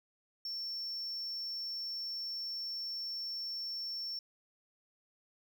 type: tone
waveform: triangle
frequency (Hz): 5430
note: F8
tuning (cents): -50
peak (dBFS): -36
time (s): 0.45-4.19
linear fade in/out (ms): 2
effects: none